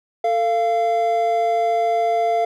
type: tone pair together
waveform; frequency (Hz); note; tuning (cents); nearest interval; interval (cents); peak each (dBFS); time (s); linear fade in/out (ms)
triangle; 446.5 / 690; A4 / F5; +25 / -21; minor sixth; 754; -21 / -15; 0.24-2.45; 5
effects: none